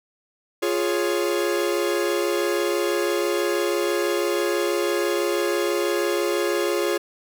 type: chord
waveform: 45% pulse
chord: Db major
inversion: first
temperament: equal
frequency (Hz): 349.2 / 415.3 / 554.4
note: F4 / Ab4 / Db5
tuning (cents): 0 / 0 / 0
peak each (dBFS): -24 / -25 / -27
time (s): 0.62-6.98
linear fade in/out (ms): 10
effects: none